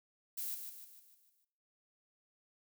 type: noise with echo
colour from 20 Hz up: violet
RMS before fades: -40 dBFS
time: 0.37-0.55 s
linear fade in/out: 10 ms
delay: 150 ms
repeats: 6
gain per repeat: -6 dB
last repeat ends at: 1.45 s
effects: noise-tail reverb RT60 0.7 s tail -18 dB re dry